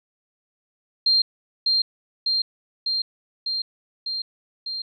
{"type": "tone with echo", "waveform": "sine", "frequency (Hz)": 4186, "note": "C8", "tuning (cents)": 0, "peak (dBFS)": -15, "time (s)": [1.06, 1.22], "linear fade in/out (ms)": 5, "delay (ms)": 600, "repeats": 6, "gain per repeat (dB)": -2, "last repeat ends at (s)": 4.82, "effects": []}